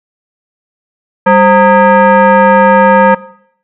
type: tone with frequency modulation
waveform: sine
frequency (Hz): 197.5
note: G3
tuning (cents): +13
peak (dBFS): -3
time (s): 1.26-3.15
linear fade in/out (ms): 10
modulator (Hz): 723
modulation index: 1.7
effects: noise-tail reverb RT60 0.7 s tail -20 dB re dry